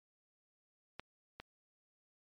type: clicks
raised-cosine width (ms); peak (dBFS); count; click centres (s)
0.3; -27 / -29; 2; 0.996 / 1.4
effects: MP3 48 kbps